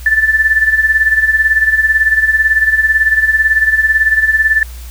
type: tone with tremolo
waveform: sine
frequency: 1760 Hz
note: A6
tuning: in tune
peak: -5 dBFS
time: 0.06-4.63 s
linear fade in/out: 2 ms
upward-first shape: sine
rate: 18 Hz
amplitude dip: 70%
effects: added 60 Hz sine -26 dBFS peak until 4.9 s + white hiss -38 dBFS RMS until 4.9 s

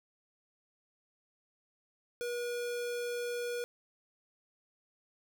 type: tone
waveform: square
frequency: 481.7 Hz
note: B4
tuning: 43 cents flat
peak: -35 dBFS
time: 2.21-3.64 s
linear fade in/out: 0 ms
effects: none

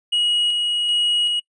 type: tone with tremolo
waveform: triangle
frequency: 2900 Hz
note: F#7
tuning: 35 cents flat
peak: -15 dBFS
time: 0.12-1.4 s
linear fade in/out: 10 ms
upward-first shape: square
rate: 1.3 Hz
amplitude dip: 25%
effects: noise-tail reverb RT60 0.1 s tail -24 dB re dry + resampled to 24000 Hz

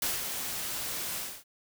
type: noise with ADSR envelope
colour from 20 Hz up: white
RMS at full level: -29 dBFS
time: 0.02-1.44 s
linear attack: 3 ms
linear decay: 180 ms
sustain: -6 dB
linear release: 260 ms
effects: none

